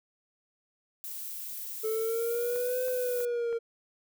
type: noise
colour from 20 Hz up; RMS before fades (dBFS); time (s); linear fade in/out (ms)
violet; -39; 1.04-3.25; 0
type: exponential two-way sweep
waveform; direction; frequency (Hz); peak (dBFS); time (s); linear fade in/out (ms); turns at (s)
triangle; up then down; 435.1 to 510 to 461; -26; 1.83-3.59; 20; 2.86
type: click train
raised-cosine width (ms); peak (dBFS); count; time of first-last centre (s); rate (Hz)
0.5; -34; 4; 2.56-3.528; 3.1
effects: none